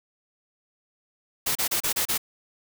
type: noise bursts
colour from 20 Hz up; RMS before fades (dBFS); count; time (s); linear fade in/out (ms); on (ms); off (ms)
white; -25; 6; 1.46-2.179; 10; 94; 31
effects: none